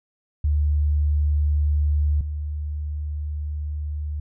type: tone pair in turn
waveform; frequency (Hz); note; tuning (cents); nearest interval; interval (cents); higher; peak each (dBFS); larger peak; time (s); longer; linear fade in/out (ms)
sine; 74.1 / 74.66; D2 / D2; +16 / +29; unison; 13; second; -17 / -25; first; 0.44-2.21 / 2.21-4.2; second; 5
effects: none